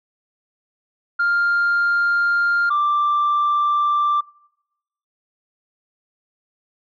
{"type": "tone pair in turn", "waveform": "sine", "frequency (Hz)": [1400, 1177.3], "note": ["F6", "D6"], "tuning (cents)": [4, 4], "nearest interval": "minor third", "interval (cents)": 300, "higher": "first", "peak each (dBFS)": [-14, -14], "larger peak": "neither", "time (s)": [[1.19, 2.7], [2.7, 4.21]], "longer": "neither", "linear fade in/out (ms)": 10, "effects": ["noise-tail reverb RT60 0.9 s tail -26 dB re dry", "tanh soft clip ceiling -13 dBFS"]}